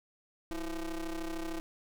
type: ring-modulated tone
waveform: 45% pulse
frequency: 171.6 Hz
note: F3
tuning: 30 cents flat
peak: -32 dBFS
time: 0.51-1.6 s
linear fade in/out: 0 ms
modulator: 155 Hz
effects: none